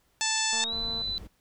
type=harmonic tone; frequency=880 Hz; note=A5; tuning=in tune; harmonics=1 / 2 / 3 / 4 / 5 / 6 / 7 / 8 / 9; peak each=-34 / -34 / -34 / -34 / -34 / -34 / -34 / -34 / -34 dBFS; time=0.21-0.64 s; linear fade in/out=0 ms
type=tone with pitch glide; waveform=sine; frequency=3520 to 3997 Hz; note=A7 to B7; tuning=0 to +20 cents; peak=-29 dBFS; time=0.38-1.18 s; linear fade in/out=0 ms; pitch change=+220 cents; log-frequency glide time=0.59-0.74 s
type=click train; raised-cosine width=1 ms; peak=-31 dBFS; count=112; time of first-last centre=0.53-1.017 s; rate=228 Hz
type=noise; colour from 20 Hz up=brown; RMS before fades=-42 dBFS; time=0.71-1.28 s; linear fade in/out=20 ms
effects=pink hiss -69 dBFS RMS until 1.4 s